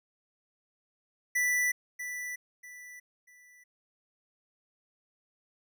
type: tone with echo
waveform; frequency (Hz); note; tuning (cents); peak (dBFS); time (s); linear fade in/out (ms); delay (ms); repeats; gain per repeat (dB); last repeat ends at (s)
square; 1975.5; B6; 0; -26; 1.35-1.72; 10; 640; 3; -10; 3.64
effects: none